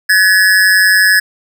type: tone with amplitude modulation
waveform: square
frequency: 1700 Hz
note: G#6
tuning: 40 cents sharp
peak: -4 dBFS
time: 0.09-1.2 s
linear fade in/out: 10 ms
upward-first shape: sine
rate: 189 Hz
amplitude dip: 70%
effects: none